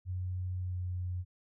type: tone with pitch glide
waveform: sine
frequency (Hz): 91.4 to 90.14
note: F#2 to F#2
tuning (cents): -21 to -45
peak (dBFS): -33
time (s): 0.05-1.25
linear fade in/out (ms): 50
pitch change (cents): -24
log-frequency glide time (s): 0.59-0.85
effects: none